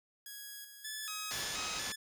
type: tone with tremolo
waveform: 5% pulse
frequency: 1661.2 Hz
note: G#6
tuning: in tune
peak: -34 dBFS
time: 0.26-1.45 s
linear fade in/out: 2 ms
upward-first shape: square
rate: 1.3 Hz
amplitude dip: 50%
type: tone with vibrato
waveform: 10% pulse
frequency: 1480 Hz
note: F#6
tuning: in tune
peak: -31 dBFS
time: 0.84-1.96 s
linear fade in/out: 10 ms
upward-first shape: square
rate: 2.1 Hz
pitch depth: 270 cents each way
type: low-pass noise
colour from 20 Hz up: white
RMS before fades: -41 dBFS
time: 1.31-1.92 s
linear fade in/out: 0 ms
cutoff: 7100 Hz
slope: 96 dB/octave
effects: none